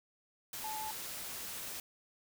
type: tone in noise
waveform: sine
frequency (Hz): 867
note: A5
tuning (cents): -26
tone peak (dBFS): -39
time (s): 0.64-0.91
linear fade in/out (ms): 2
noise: white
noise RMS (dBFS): -43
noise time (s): 0.53-1.8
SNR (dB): +1
effects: none